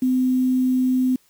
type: tone with quantisation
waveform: sine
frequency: 255.7 Hz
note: C4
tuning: 40 cents flat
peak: -16 dBFS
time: 0.02-1.16 s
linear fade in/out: 5 ms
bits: 7
effects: white hiss -60 dBFS RMS until 1.29 s